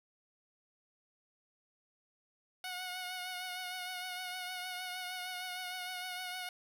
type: tone with vibrato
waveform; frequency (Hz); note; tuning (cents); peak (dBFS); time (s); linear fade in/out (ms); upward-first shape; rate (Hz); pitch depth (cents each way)
10% pulse; 730; F#5; -24; -31; 2.64-6.49; 2; triangle; 6.5; 35
effects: none